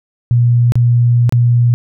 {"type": "tone with dropouts", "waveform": "sine", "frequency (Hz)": 120.1, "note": "B2", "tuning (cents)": -48, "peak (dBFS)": -7, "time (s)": [0.31, 1.74], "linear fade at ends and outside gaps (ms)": 0, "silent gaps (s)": [[0.721, 0.755], [1.294, 1.324]], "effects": []}